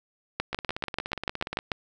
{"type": "two click trains", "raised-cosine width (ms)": 0.3, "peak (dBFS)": [-10, -16], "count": [10, 19], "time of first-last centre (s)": [[0.4, 1.718], [0.53, 1.589]], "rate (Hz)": [6.83, 17], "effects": []}